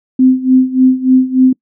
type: tone with tremolo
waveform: sine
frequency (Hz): 258.2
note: C4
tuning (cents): -23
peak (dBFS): -3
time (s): 0.19-1.53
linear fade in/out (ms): 5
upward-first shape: sine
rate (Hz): 3.4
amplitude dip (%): 85
effects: noise-tail reverb RT60 0.1 s tail -26 dB re dry